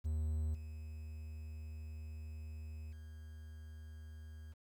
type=tone with level steps; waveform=triangle; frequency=77.78 Hz; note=D#2; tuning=in tune; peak=-32 / -42 / -46 dBFS; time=0.04-4.54 s; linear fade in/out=20 ms; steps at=0.54 / 2.92 s; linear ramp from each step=10 ms; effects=11-bit